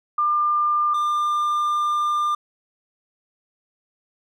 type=tone pair in turn; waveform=sine / triangle; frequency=1198 / 1198 Hz; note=D6 / D6; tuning=+34 / +34 cents; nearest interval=unison; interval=0 cents; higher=neither; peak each=-17 dBFS; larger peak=neither; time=0.18-0.94 / 0.94-2.35 s; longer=second; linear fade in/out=5 ms; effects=none